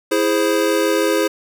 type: chord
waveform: square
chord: E augmented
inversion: none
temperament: equal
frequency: 329.6 / 415.3 / 523.3 Hz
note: E4 / G#4 / B#4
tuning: 0 / 0 / 0 cents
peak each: -20 dBFS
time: 0.11-1.28 s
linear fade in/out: 10 ms
effects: none